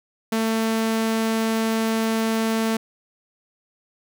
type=tone; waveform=sawtooth; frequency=223.4 Hz; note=A3; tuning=27 cents sharp; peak=-16 dBFS; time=0.32-2.77 s; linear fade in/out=5 ms; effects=none